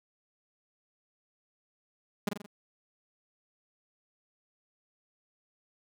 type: tone with echo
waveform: sawtooth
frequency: 204.9 Hz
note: G#3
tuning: 23 cents flat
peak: -22 dBFS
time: 2.27-2.29 s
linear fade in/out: 5 ms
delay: 43 ms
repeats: 4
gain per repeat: -5 dB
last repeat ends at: 2.462 s
effects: none